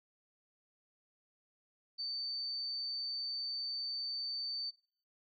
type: tone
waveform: sine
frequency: 4565 Hz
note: D8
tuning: 50 cents flat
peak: -37 dBFS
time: 1.98-4.71 s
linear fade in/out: 20 ms
effects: noise-tail reverb RT60 0.5 s tail -18 dB re dry